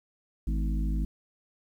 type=harmonic tone with a mistuned harmonic; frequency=52.8 Hz; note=G#1; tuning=29 cents sharp; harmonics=1 / 3 / 4 / 5 / 6; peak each=-26 / -36 / -38 / -40 / -42 dBFS; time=0.47-1.05 s; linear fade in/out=5 ms; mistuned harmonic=5; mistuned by=-61 cents; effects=10-bit